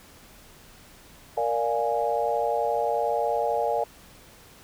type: chord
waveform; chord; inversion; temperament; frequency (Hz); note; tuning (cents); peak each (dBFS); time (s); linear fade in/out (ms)
sine; Bb dominant seventh; none; equal; 466.2 / 587.3 / 698.5 / 830.6; Bb4 / D5 / F5 / Ab5; 0 / 0 / 0 / 0; -28; 1.37-3.84; 5
effects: pink hiss -51 dBFS RMS until 4.63 s

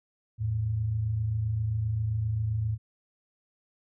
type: tone pair together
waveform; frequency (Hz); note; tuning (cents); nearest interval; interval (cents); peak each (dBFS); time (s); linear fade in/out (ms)
sine; 82.41 / 110; E2 / A2; 0 / 0; perfect fourth; 500; -35 / -26; 0.38-2.78; 50
effects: none

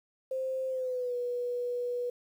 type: tone with pitch glide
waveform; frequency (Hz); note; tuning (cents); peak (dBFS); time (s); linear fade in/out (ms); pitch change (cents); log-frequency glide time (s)
sine; 523.3 to 488.3; C5 to B4; 0 to -20; -30; 0.31-2.1; 5; -120; 0.69-1.15
effects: 10-bit

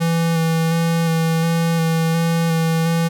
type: tone with vibrato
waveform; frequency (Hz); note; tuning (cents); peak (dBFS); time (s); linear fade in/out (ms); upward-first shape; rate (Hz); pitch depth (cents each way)
square; 164.81; E3; 0; -16; 0-3.09; 20; square; 1.4; 15
effects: none

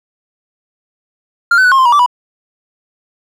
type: tone with pitch steps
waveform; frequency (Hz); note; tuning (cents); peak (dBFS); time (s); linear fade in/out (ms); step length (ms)
triangle; 1397 / 1516 / 1480 / 1072 / 1042 / 958 / 1164 / 980; F6 / F#6 / F#6 / C6 / C6 / A#5 / D6 / B5; 0 / +42 / 0 / +42 / -7 / +47 / -16 / -14; -4; 1.51-2.062; 5; 69
effects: none

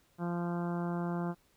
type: harmonic tone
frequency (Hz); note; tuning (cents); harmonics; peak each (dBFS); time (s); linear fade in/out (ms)
173.2; F3; -14; 1 / 2 / 3 / 4 / 5 / 6 / 7 / 8 / 9; -33 / -39 / -46 / -43 / -46 / -47 / -50 / -50 / -54; 0.18-1.35; 50
effects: pink hiss -69 dBFS RMS until 1.56 s

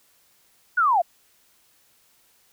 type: linear sweep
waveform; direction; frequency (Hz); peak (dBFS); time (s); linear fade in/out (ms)
sine; down; 1507 to 640; -16; 0.77-1.02; 10
effects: white hiss -61 dBFS RMS until 2.52 s

